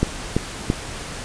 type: click train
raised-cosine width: 3 ms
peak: -4 dBFS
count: 3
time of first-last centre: 0.03-0.701 s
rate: 2.98 Hz
effects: pink hiss -32 dBFS RMS until 1.24 s + resampled to 22050 Hz